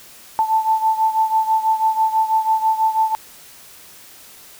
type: beating tone pair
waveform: sine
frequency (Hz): 880 / 886.1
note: A5 / A5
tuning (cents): 0 / +12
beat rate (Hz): 6.1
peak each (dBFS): -16 / -20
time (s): 0.39-3.15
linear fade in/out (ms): 0
effects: white hiss -43 dBFS RMS until 4.59 s